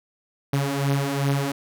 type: beating tone pair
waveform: sawtooth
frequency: 137.8 / 140.4 Hz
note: C#3 / C#3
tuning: -10 / +22 cents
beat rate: 2.6 Hz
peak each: -22 / -19 dBFS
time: 0.53-1.52 s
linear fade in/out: 5 ms
effects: none